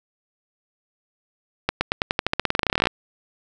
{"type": "accelerating click train", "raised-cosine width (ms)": 0.3, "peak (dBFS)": -3, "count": 24, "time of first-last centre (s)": [1.69, 2.871], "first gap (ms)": 120, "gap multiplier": 0.91, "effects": []}